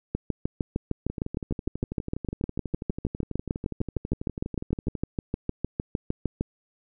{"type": "two click trains", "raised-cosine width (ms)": 3, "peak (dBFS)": [-19, -13], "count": [48, 42], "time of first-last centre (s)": [[1.1, 4.952], [0.15, 6.41]], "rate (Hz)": [12.2, 6.55], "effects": []}